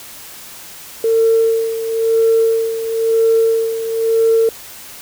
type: tone with tremolo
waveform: sine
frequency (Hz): 452.1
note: A4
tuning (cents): +47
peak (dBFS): -8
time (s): 1.04-4.49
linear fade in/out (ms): 2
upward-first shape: sine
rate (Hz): 0.99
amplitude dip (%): 70
effects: tanh soft clip ceiling -4 dBFS + white hiss -35 dBFS RMS until 5.01 s

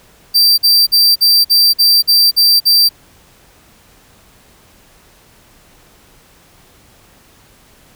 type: tone bursts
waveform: 45% pulse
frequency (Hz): 4689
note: D8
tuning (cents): -4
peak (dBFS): -6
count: 9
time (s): 0.34-2.892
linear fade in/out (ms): 20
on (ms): 240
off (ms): 49
effects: pink hiss -47 dBFS RMS until 7.95 s

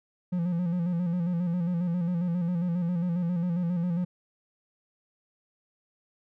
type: tone with vibrato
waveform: triangle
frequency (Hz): 174.2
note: F3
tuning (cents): -4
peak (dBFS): -23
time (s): 0.32-4.05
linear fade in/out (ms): 10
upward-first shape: square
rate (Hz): 7.4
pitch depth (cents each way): 55
effects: none

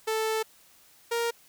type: tone pair in turn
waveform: sawtooth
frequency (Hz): 440 / 467.4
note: A4 / A#4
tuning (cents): 0 / +5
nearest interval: minor second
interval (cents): 105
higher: second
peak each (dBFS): -22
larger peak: neither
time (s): 0.07-0.43 / 1.11-1.31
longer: first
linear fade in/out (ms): 10
effects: white hiss -58 dBFS RMS until 1.48 s

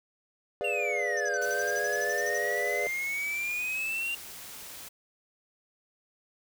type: chord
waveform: triangle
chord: G# diminished seventh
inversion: none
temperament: equal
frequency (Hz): 415.3 / 493.9 / 587.3 / 698.5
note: G#4 / B4 / D5 / F5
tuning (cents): 0 / 0 / 0 / 0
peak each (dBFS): -33 / -33 / -32 / -35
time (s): 0.61-2.87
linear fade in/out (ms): 0
type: exponential two-way sweep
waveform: triangle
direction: down then up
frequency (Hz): 2794 to 1498 to 2794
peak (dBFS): -28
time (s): 0.64-4.15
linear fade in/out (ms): 5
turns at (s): 1.4
type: tone bursts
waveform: sine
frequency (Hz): 6000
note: F#8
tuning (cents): +23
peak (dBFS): -36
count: 15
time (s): 1.17-2.379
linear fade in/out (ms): 2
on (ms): 33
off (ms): 51
type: noise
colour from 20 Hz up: white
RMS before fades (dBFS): -44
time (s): 1.41-4.89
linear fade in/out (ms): 10
effects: none

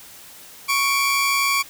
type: tone pair together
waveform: sawtooth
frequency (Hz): 1108.6 / 2349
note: C#6 / D7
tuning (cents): 0 / 0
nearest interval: octave + minor second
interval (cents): 1300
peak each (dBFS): -17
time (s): 0.68-1.63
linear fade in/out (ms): 20
effects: white hiss -43 dBFS RMS until 1.69 s

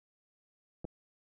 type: clicks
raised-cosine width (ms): 2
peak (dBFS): -28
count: 2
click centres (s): 0.845 / 0.851
effects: none

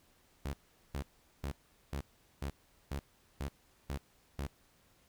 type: tone bursts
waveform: sawtooth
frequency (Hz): 69.8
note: C#2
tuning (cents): +13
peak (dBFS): -32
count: 9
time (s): 0.45-4.468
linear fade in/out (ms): 5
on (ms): 82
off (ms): 410
effects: pink hiss -68 dBFS RMS until 5.08 s

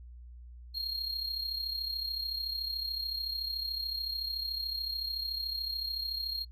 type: tone with amplitude modulation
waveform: triangle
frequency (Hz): 4240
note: C8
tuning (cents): +22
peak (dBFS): -29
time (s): 0.74-6.45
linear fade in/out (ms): 20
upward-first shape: sine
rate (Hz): 33.7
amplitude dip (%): 60
effects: noise-tail reverb RT60 0.1 s tail -25 dB re dry + added 60 Hz sine -46 dBFS peak until 6.51 s

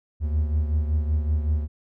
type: beating tone pair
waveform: triangle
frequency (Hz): 75 / 80.3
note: D2 / E2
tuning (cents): +37 / -45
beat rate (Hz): 5.3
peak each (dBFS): -19 / -27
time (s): 0.2-1.68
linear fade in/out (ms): 50
effects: none

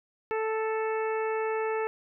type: harmonic tone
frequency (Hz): 440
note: A4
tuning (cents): 0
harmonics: 1 / 2 / 3 / 4 / 5 / 6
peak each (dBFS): -28 / -34 / -38 / -40 / -42 / -44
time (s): 0.31-1.87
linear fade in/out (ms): 0
effects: none

